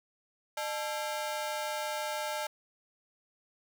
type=ring-modulated tone; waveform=sawtooth; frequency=740 Hz; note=F#5; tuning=in tune; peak=-26 dBFS; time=0.57-2.47 s; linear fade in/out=5 ms; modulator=133 Hz; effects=none